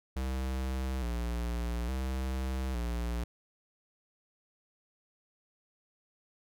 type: tone with vibrato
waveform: square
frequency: 62 Hz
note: B1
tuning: 7 cents sharp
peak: -32 dBFS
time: 0.16-3.24 s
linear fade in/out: 5 ms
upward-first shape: square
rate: 0.58 Hz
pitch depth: 86 cents each way
effects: none